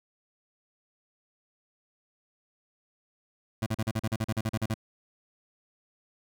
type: tone bursts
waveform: 25% pulse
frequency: 110 Hz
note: A2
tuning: in tune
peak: -23 dBFS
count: 14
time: 3.62-4.742 s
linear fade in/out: 5 ms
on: 43 ms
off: 40 ms
effects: none